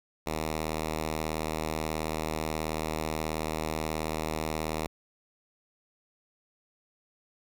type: tone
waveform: 5% pulse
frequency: 78.5 Hz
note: D#2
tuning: 16 cents sharp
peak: -19 dBFS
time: 0.26-4.87 s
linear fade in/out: 10 ms
effects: none

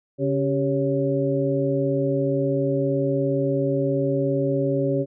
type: harmonic tone with a mistuned harmonic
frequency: 139.2 Hz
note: C#3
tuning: 8 cents sharp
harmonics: 1 / 2 / 3 / 4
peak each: -25 / -25 / -25 / -25 dBFS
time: 0.18-5.06 s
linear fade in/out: 50 ms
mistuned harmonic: 3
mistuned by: -94 cents
effects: none

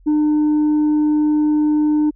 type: tone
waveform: sine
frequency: 301.8 Hz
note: D4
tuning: 47 cents sharp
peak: -10 dBFS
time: 0.06-2.11 s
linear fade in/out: 20 ms
effects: tanh soft clip ceiling -12 dBFS + added 43 Hz sine -45 dBFS peak until 2.15 s

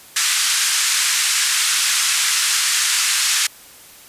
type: band-pass noise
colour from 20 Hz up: white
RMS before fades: -18 dBFS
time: 0.16-3.47 s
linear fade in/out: 5 ms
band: 1300 to 9100 Hz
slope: 24 dB/octave
effects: white hiss -43 dBFS RMS until 4.08 s + resampled to 32000 Hz

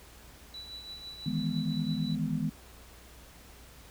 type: tone with tremolo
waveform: sine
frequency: 3951 Hz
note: B7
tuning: in tune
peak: -39 dBFS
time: 0.54-2.15 s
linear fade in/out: 2 ms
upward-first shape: triangle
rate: 6 Hz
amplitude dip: 60%
type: chord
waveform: sine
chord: E major seventh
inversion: third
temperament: equal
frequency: 155.56 / 164.81 / 207.7 / 246.9 Hz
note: D#3 / E3 / G#3 / B3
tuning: 0 / 0 / 0 / 0 cents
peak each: -34 dBFS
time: 1.26-2.5 s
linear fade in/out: 5 ms
effects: added 60 Hz sine -54 dBFS peak until 3.9 s + pink hiss -54 dBFS RMS until 3.9 s

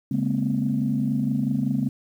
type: tone cluster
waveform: sine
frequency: 140.9 / 207.2 / 232.8 / 257.8 Hz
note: C#3 / G#3 / A#3 / C4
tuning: +29 / -4 / -2 / -26 cents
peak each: -26 dBFS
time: 0.11-1.89 s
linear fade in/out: 5 ms
effects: tanh soft clip ceiling -12 dBFS + 9-bit

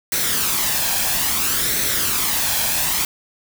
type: noise with flanger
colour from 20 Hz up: white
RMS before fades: -20 dBFS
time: 0.12-3.05 s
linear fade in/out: 2 ms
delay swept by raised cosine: 0.5 to 1.23 ms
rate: 0.6 Hz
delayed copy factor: +0.5
effects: none

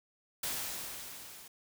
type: noise with level ramp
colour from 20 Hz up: white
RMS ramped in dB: -35 to -52 dBFS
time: 0.43-1.48 s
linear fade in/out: 5 ms
effects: none

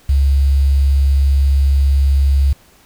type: tone with quantisation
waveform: sine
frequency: 69 Hz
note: C#2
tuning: 7 cents flat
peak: -9 dBFS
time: 0.09-2.53 s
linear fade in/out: 5 ms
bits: 6
effects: pink hiss -49 dBFS RMS until 2.85 s

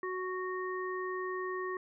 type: harmonic tone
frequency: 370 Hz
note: F#4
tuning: in tune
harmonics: 1 / 3 / 5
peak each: -36 / -39 / -42 dBFS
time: 0.03-1.77 s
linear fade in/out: 2 ms
effects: none

